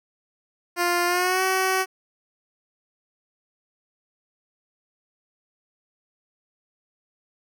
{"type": "tone with pitch glide", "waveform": "10% pulse", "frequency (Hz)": [350.1, 377.4], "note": ["F4", "F#4"], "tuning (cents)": [4, 34], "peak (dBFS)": -12, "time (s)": [0.76, 1.86], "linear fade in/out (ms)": 50, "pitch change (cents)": 130, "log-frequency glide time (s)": [1.06, 1.43], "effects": []}